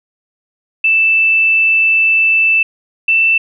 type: tone pair in turn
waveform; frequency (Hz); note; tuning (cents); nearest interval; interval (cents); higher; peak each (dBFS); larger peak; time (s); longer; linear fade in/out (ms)
sine; 2646 / 2664; E7 / E7; +6 / +18; unison; 12; second; -8; neither; 0.84-2.63 / 3.08-3.38; first; 5
effects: none